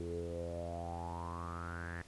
sawtooth tone with low-pass filter sweep, 85.2 Hz, F2, 42 cents flat, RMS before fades -42 dBFS, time 0-2.02 s, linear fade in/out 0 ms, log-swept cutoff 380 to 1800 Hz, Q 9.5, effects pink hiss -60 dBFS RMS until 2.07 s + resampled to 24000 Hz

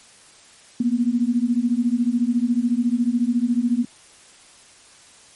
sine beating tone pair, 233.1 / 247.1 Hz, A#3 / B3, 0 / +1 cents, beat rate 14 Hz, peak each -20 dBFS, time 0.8-3.85 s, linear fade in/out 5 ms, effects white hiss -49 dBFS RMS until 5.35 s + MP3 48 kbps

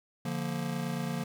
square chord, Bb major, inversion first, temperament just, 145.68 / 174.81 / 233.1 Hz, D3 / F3 / Bb3, -14 / +2 / 0 cents, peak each -37 / -36 / -37 dBFS, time 0.25-1.24 s, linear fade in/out 5 ms, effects none

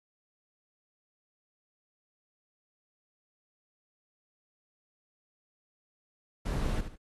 brown noise with echo, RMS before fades -31 dBFS, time 6.45-6.81 s, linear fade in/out 10 ms, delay 75 ms, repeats 2, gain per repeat -9 dB, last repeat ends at 6.96 s, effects AAC 32 kbps

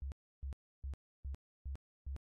sine tone bursts, 68 Hz, C#2, 33 cents flat, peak -39 dBFS, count 6, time 0.02-2.164 s, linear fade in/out 0 ms, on 99 ms, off 310 ms, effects AAC 32 kbps

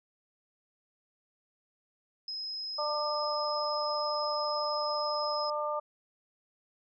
sine tone, 5110 Hz, D#8, 45 cents sharp, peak -35 dBFS, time 2.28-5.5 s, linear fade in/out 2 ms
harmonic tone, 299 Hz, D4, 31 cents sharp, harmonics 2 / 3 / 4, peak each -33 / -37 / -34 dBFS, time 2.78-5.8 s, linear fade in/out 10 ms
effects none

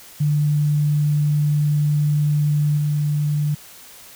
sine tone with level steps, 148.2 Hz, D3, 16 cents sharp, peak -15 / -17 dBFS, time 0.2-3.55 s, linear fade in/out 10 ms, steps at 2.77 s, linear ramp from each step 10 ms, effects white hiss -43 dBFS RMS until 4.15 s

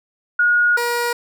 sine / 15% pulse tone pair in turn, 1442 / 477.3 Hz, F#6 / A#4, -45 / +41 cents, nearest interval octave + perfect fifth, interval 1914 cents, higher first, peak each -12 dBFS, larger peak neither, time 0.39-0.77 / 0.77-1.13 s, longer first, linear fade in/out 5 ms, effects none

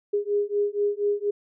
sine beating tone pair, 408.1 / 412.3 Hz, G#4 / G#4, -30 / -13 cents, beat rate 4.2 Hz, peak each -25 dBFS, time 0.13-1.31 s, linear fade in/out 10 ms, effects none

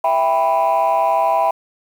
sine chord, E minor, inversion none, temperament just, 659.3 / 791.1 / 988.9 Hz, E5 / G5 / B5, 0 / +16 / +2 cents, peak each -16 dBFS, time 0.04-1.51 s, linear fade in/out 5 ms, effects tanh soft clip ceiling -9 dBFS + 7-bit

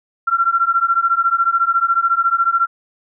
sine beating tone pair, 1358 / 1372 Hz, F6 / F6, -49 / -31 cents, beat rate 14 Hz, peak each -16 dBFS, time 0.27-2.67 s, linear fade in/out 10 ms, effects none

